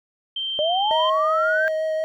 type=tone; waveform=sine; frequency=3136 Hz; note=G7; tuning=in tune; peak=-24 dBFS; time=0.36-1.1 s; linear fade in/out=5 ms
type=linear sweep; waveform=sine; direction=up; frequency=587.3 to 1602 Hz; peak=-19 dBFS; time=0.59-1.68 s; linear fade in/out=0 ms
type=tone with vibrato; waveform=triangle; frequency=631 Hz; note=D#5; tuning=24 cents sharp; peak=-19 dBFS; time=0.91-2.04 s; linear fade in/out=0 ms; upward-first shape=sine; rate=5.6 Hz; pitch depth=9 cents each way
effects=none